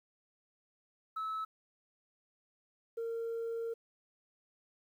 sine tone pair in turn, 1300 / 459.6 Hz, E6 / A#4, -24 / -25 cents, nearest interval octave + tritone, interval 1801 cents, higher first, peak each -33 / -33 dBFS, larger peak neither, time 1.16-1.45 / 2.97-3.74 s, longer second, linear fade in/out 10 ms, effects tanh soft clip ceiling -33 dBFS + 11-bit

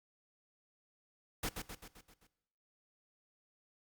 pink noise with echo, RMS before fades -37 dBFS, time 1.43-1.49 s, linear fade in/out 5 ms, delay 130 ms, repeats 6, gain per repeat -5 dB, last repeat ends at 2.27 s, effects noise-tail reverb RT60 1.0 s tail -19 dB re dry + Opus 48 kbps

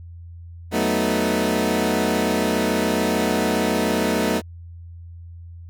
20% pulse chord, B dominant seventh, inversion second, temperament equal, 185 / 220 / 246.9 / 311.1 Hz, F#3 / A3 / B3 / D#4, 0 / 0 / 0 / 0 cents, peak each -21 / -18 / -20 / -20 dBFS, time 0.71-4.42 s, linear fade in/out 50 ms, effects added 85 Hz sine -36 dBFS peak until 5.69 s

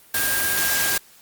sine tone in noise, 1612 Hz, G6, 48 cents sharp, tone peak -25 dBFS, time 0.14-0.98 s, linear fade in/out 5 ms, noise white, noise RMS -22 dBFS, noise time 0.14-0.98 s, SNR -6 dB, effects white hiss -51 dBFS RMS until 1.21 s + Opus 32 kbps

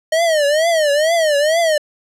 square tone with vibrato, 622.3 Hz, D#5, in tune, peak -13 dBFS, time 0.12-1.78 s, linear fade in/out 5 ms, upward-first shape triangle, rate 2.2 Hz, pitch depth 180 cents each way, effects low-pass 10000 Hz 12 dB/octave

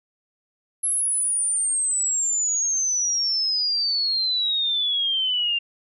sine exponential sweep, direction down, 11100 to 2775 Hz, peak -20 dBFS, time 0.83-5.59 s, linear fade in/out 10 ms, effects none

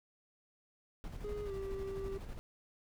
brown noise with tremolo, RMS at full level -43 dBFS, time 1.04-2.39 s, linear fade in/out 0 ms, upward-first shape square, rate 12 Hz, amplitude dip 40%
triangle tone with pitch glide, 415.3 to 389.7 Hz, G#4 to G4, 0 to -10 cents, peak -37 dBFS, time 1.24-2.18 s, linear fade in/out 5 ms, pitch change -110 cents, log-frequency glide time 1.44-1.52 s
effects none

